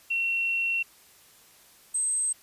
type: tone pair in turn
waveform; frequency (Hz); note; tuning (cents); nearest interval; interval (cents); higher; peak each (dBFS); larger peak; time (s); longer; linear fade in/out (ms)
sine; 2724 / 8262; F7 / C9; -44 / -23; octave + perfect fifth; 1921; second; -24; neither; 0.1-0.83 / 1.94-2.33; first; 10
effects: white hiss -56 dBFS RMS until 2.42 s + resampled to 32000 Hz